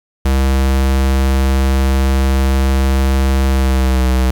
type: tone with pitch glide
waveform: square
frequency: 66.7 to 64.06 Hz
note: C2 to C2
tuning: +34 to -36 cents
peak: -11 dBFS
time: 0.25-4.31 s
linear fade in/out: 5 ms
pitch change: -70 cents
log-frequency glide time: 3.49-4.09 s
effects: 7-bit